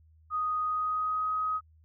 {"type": "tone with pitch glide", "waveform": "sine", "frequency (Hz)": [1244.5, 1261.1], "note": ["D#6", "D#6"], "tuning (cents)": [0, 23], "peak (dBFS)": -27, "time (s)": [0.3, 1.61], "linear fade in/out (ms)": 50, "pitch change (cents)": 23, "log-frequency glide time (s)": [0.62, 1.32], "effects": ["added 79 Hz sine -57 dBFS peak until 1.84 s"]}